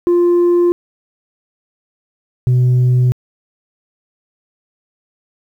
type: tone pair in turn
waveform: sine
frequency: 349.2 / 125.29 Hz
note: F4 / B2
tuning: 0 / +25 cents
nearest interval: octave + tritone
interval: 1775 cents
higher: first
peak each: -6 dBFS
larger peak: neither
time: 0.07-0.72 / 2.47-3.12 s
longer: neither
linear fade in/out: 0 ms
effects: tanh soft clip ceiling -8 dBFS + 8-bit